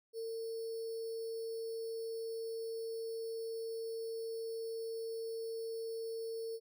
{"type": "tone with sample-and-hold", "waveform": "sine", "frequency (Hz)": 453.2, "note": "A#4", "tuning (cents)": -49, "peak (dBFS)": -38, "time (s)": [0.13, 6.6], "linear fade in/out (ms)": 50, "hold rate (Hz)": 4900, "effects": []}